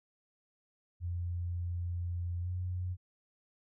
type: tone with pitch glide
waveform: sine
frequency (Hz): 87.31 to 90.39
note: F2 to F#2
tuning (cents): 0 to -40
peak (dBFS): -33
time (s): 1-2.97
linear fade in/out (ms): 50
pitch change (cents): +60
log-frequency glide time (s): 2.42-2.48
effects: none